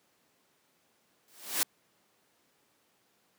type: noise with exponential growth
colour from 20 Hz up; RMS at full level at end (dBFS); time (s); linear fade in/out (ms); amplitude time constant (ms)
white; -25; 1.28-1.63; 0; 74
effects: pink hiss -70 dBFS RMS until 3.38 s + high-pass 200 Hz 12 dB/octave